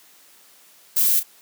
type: noise with echo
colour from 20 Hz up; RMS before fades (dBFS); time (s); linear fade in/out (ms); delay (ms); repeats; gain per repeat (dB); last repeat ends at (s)
violet; -18; 0.96-1.2; 10; 34; 1; -12; 1.234
effects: white hiss -52 dBFS RMS until 1.41 s + high-pass 200 Hz 12 dB/octave